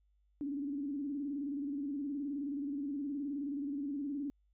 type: tone with vibrato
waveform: sine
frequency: 283.3 Hz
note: C#4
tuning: 38 cents sharp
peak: -35 dBFS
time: 0.41-4.3 s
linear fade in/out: 0 ms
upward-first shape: square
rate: 19 Hz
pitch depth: 68 cents each way
effects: added 50 Hz sine -69 dBFS peak until 4.53 s